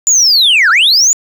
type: linear two-way sweep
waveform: sine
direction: down then up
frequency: 7100 to 1300 to 7100 Hz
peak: -3 dBFS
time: 0.07-1.13 s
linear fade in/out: 0 ms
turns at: 0.7 s
effects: tanh soft clip ceiling -4 dBFS + 7-bit